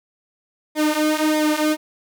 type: tone with flanger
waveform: sawtooth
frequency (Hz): 306.6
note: D#4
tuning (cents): -25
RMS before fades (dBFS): -19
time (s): 0.75-1.77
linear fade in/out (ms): 50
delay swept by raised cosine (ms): 0.7 to 4.4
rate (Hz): 1.6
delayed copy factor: -0.8
effects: none